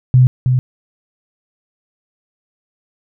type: tone with echo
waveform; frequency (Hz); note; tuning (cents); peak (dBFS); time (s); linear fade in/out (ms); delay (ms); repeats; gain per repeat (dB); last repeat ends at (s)
sine; 127.2; C3; -48; -5; 0.14-0.27; 0; 320; 1; -5; 0.59
effects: none